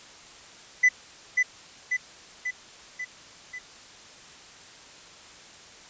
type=tone with echo; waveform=triangle; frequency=2000 Hz; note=B6; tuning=21 cents sharp; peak=-13 dBFS; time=0.83-0.89 s; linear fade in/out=10 ms; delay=540 ms; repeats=5; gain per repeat=-4 dB; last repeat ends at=3.59 s; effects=white hiss -48 dBFS RMS until 5.89 s + resampled to 16000 Hz